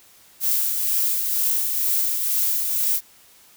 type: noise with tremolo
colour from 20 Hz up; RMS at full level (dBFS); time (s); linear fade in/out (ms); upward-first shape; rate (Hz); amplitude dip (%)
violet; -20; 0.4-3.01; 50; triangle; 2.1; 40
effects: white hiss -52 dBFS RMS until 3.56 s